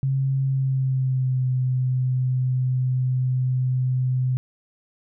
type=tone with pitch glide; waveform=sine; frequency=134.7 to 128.02 Hz; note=C#3 to C3; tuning=-49 to -37 cents; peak=-19 dBFS; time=0.03-4.37 s; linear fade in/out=0 ms; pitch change=-88 cents; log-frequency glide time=0.45-1.46 s; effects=none